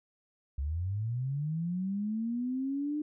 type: linear sweep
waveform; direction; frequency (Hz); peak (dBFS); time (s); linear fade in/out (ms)
sine; up; 65.41 to 304; -30; 0.58-3.02; 5
effects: none